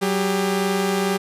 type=tone pair together; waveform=sawtooth; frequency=189.03 / 400.2 Hz; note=F#3 / G4; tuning=+37 / +36 cents; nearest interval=octave + minor second; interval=1299 cents; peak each=-18 dBFS; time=0.01-1.18 s; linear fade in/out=20 ms; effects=resampled to 32000 Hz